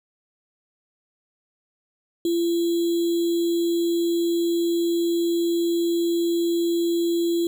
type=tone with sample-and-hold; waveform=sine; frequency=340 Hz; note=F4; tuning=46 cents flat; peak=-19 dBFS; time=2.25-7.47 s; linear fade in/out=2 ms; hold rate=3675 Hz; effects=none